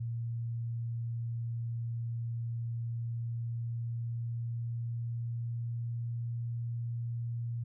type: tone with pitch glide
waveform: sine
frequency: 116.54 to 117.69 Hz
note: A#2 to A#2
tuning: 0 to +17 cents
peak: -33 dBFS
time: 0-7.64 s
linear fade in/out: 10 ms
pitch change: +17 cents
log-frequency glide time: 2.74-6.42 s
effects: none